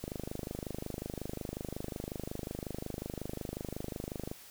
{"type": "click train", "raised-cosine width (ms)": 2, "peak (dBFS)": -24, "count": 110, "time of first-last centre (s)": [0.04, 4.315], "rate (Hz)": 25.5, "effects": ["white hiss -53 dBFS RMS until 4.5 s"]}